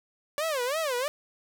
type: tone with vibrato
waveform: sawtooth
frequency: 562 Hz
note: C#5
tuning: 24 cents sharp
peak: -23 dBFS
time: 0.38-1.08 s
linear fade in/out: 0 ms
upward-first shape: sine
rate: 3 Hz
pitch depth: 260 cents each way
effects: none